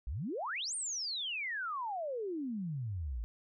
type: exponential two-way sweep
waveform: sine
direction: up then down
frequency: 51.91 to 9150 to 51.91 Hz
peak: -35 dBFS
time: 0.07-3.24 s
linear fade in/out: 0 ms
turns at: 0.75 s
effects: none

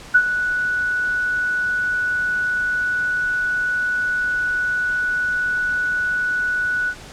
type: tone with ADSR envelope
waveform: sine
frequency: 1476 Hz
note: F#6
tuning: 5 cents flat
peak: -7 dBFS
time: 0.14-6.95 s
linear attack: 14 ms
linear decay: 64 ms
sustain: -11 dB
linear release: 68 ms
effects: pink hiss -39 dBFS RMS until 7.12 s + low-pass 8000 Hz 12 dB/octave

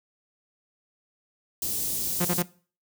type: band-stop noise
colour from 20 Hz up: white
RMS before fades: -29 dBFS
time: 1.62-2.42 s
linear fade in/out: 2 ms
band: 380 to 5700 Hz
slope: 12 dB/octave
type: tone bursts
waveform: sawtooth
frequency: 176.3 Hz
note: F3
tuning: 17 cents sharp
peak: -19 dBFS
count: 3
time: 2.2-2.428 s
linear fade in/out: 10 ms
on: 52 ms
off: 36 ms
effects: noise-tail reverb RT60 0.4 s tail -20 dB re dry

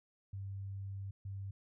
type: tone bursts at uneven times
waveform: sine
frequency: 98 Hz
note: G2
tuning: in tune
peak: -40 dBFS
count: 2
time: 0.33-1.11 / 1.25-1.51 s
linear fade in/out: 5 ms
effects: none

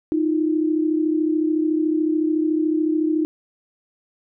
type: tone pair together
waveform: sine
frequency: 311.1 / 344.9 Hz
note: D#4 / F4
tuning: 0 / -22 cents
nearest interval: major second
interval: 178 cents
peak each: -18 / -24 dBFS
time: 0.12-3.25 s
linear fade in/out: 0 ms
effects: none

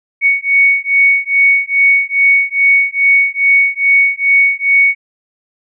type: beating tone pair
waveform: sine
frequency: 2226 / 2228.4 Hz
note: C#7 / C#7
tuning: +7 / +9 cents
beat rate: 2.4 Hz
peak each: -11 dBFS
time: 0.21-4.95 s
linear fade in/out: 50 ms
effects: none

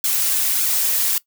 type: noise with flanger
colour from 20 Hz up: blue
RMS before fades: -19 dBFS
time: 0.04-1.18 s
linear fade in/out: 2 ms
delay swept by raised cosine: 1 to 6 ms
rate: 1.7 Hz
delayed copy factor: -0.7
effects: noise-tail reverb RT60 0.1 s tail -19 dB re dry

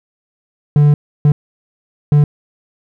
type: tone bursts at uneven times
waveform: triangle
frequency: 146.9 Hz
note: D3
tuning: 1 cent sharp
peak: -4 dBFS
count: 3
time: 0.76-0.94 / 1.25-1.32 / 2.12-2.24 s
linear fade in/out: 2 ms
effects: none

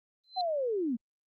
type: tone with exponential growth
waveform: sine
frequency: 4071 Hz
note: C8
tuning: 48 cents flat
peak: -31 dBFS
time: 0.24-0.41 s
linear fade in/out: 1 ms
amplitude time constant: 36 ms
type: linear sweep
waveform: sine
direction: down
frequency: 764 to 214 Hz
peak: -28 dBFS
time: 0.36-0.97 s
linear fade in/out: 20 ms
effects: Opus 24 kbps

